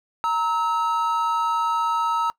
triangle tone pair together, 930 / 1294.7 Hz, A#5 / E6, -4 / -32 cents, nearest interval tritone, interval 572 cents, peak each -21 dBFS, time 0.24-2.3 s, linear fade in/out 0 ms, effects noise-tail reverb RT60 0.1 s tail -21 dB re dry

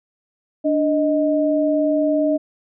sine tone pair together, 294.1 / 623.2 Hz, D4 / D#5, +3 / +3 cents, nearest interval octave + minor second, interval 1300 cents, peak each -18 dBFS, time 0.64-2.38 s, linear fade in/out 20 ms, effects none

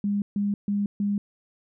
sine tone bursts, 203.1 Hz, G#3, 38 cents flat, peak -22 dBFS, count 4, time 0.04-1.18 s, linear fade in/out 2 ms, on 180 ms, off 140 ms, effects none

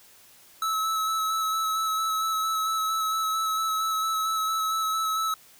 square tone with vibrato, 1300 Hz, E6, 24 cents flat, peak -25 dBFS, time 0.62-5.34 s, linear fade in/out 2 ms, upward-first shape square, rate 4.4 Hz, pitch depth 12 cents each way, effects white hiss -54 dBFS RMS until 5.59 s

